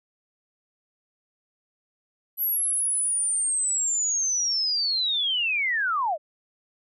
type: linear sweep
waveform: sine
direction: down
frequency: 11840 to 563 Hz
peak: -22 dBFS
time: 2.37-6.18 s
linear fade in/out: 50 ms
effects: none